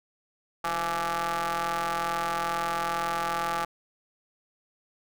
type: ring-modulated tone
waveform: sawtooth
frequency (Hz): 164.81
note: E3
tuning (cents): 0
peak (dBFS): -20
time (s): 0.64-3.65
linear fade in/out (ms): 5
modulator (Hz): 1010
effects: none